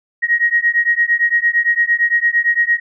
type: beating tone pair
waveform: sine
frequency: 1881 / 1889.8 Hz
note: A#6 / A#6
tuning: +15 / +23 cents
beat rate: 8.8 Hz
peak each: -15 dBFS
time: 0.22-2.8 s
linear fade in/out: 20 ms
effects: none